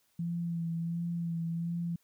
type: tone with vibrato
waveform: sine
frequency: 168.6 Hz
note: E3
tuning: 39 cents sharp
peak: -31 dBFS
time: 0.19-1.96 s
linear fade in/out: 5 ms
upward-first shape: sine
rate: 1.4 Hz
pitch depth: 26 cents each way
effects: white hiss -72 dBFS RMS until 2.03 s